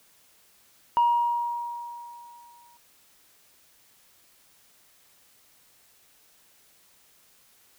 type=tone with exponential decay; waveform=sine; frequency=950 Hz; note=A#5; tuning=33 cents sharp; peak=-15 dBFS; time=0.97-2.77 s; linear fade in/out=0 ms; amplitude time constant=390 ms; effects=tanh soft clip ceiling -15 dBFS + white hiss -60 dBFS RMS until 7.78 s